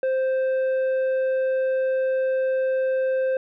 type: tone with tanh clipping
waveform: sine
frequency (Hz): 523.3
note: C5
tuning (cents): 0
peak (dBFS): -21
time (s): 0.03-3.37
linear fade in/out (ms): 2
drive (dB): 6
effects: none